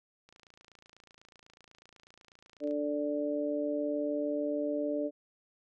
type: click train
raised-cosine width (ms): 0.2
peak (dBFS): -39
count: 69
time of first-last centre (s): 0.29-2.71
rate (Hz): 28.1
type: harmonic tone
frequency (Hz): 146.83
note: D3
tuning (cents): 0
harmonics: 2 / 3 / 4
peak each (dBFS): -33 / -38 / -33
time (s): 2.6-5.11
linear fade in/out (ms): 50
effects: none